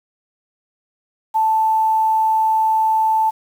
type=tone with quantisation; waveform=sine; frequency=880 Hz; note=A5; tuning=in tune; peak=-13 dBFS; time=1.34-3.31 s; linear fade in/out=20 ms; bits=7; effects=none